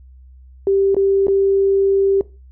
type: tone with dropouts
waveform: sine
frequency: 392 Hz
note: G4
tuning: in tune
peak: -12 dBFS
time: 0.67-2.21 s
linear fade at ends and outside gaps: 1 ms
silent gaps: 0.946-0.966 / 1.269-1.282 s
effects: noise-tail reverb RT60 0.3 s tail -20 dB re dry + added 64 Hz sine -40 dBFS peak until 2.51 s